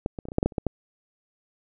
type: clicks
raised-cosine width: 2 ms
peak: -12 / -20 / -27 / -20 / -23 / -7 / -8 / -8 / -30 / -12 / -10 dBFS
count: 11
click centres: 0.061 / 0.188 / 0.254 / 0.286 / 0.319 / 0.384 / 0.429 / 0.46 / 0.522 / 0.582 / 0.667 s
effects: none